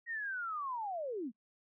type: linear sweep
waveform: sine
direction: down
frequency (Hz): 1900 to 204.8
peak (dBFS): -36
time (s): 0.06-1.32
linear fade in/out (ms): 50
effects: noise-tail reverb RT60 0.1 s tail -26 dB re dry